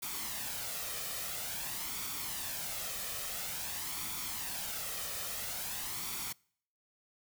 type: noise with flanger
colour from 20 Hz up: white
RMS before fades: -39 dBFS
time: 0.02-6.33 s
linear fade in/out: 10 ms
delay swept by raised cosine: 0.87 to 1.65 ms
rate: 0.49 Hz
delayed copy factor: +0.5
effects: noise-tail reverb RT60 0.6 s tail -26 dB re dry